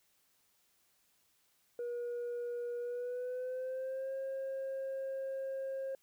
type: tone with pitch glide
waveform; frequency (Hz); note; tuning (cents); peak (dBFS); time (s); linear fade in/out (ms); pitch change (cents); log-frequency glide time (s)
sine; 480.4 to 536.1; B4 to C5; -48 to +42; -34; 1.79-5.95; 2; +190; 2.79-4.13
effects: tanh soft clip ceiling -35 dBFS + white hiss -73 dBFS RMS until 6.02 s